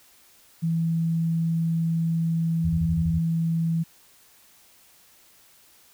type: tone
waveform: sine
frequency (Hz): 164.81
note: E3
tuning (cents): 0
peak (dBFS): -21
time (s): 0.62-3.84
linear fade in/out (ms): 20
type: tone bursts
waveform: sine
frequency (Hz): 82.41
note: E2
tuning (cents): 0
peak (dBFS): -24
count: 7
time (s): 2.64-3.191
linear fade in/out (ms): 10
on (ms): 59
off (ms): 23
effects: white hiss -56 dBFS RMS until 5.93 s